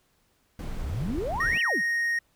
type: noise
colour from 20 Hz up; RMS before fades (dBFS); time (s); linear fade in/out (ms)
brown; -34; 0.59-1.58; 2
type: exponential two-way sweep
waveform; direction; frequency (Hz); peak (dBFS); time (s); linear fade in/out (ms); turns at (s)
sine; up then down; 51.91 to 3107 to 144.1; -28; 0.82-1.82; 50; 1.6
type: tone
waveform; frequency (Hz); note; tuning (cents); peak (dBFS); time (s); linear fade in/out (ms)
triangle; 1864.7; A#6; 0; -22; 1.4-2.19; 5
effects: pink hiss -68 dBFS RMS until 2.35 s